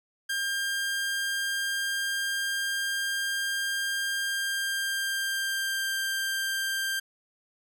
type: tone with pitch glide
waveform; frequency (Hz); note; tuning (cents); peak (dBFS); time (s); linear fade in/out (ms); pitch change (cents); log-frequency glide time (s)
sawtooth; 1600 to 1583.5; G6 to G6; +35 to +17; -24; 0.29-7; 10; -18; 4.23-5.94
effects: none